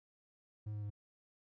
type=tone with pitch steps; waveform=triangle; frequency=106.2 / 104.62 / 103.06 Hz; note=G#2 / G#2 / G#2; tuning=+39 / +13 / -13 cents; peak=-37 dBFS; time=0.66-0.903 s; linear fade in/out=10 ms; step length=81 ms; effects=none